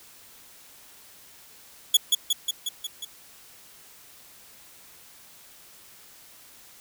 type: tone with echo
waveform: sawtooth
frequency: 3379 Hz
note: G#7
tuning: 29 cents sharp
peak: -11 dBFS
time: 1.94-1.97 s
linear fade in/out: 5 ms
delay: 180 ms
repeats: 6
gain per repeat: -3 dB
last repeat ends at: 3.05 s
effects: white hiss -51 dBFS RMS until 6.8 s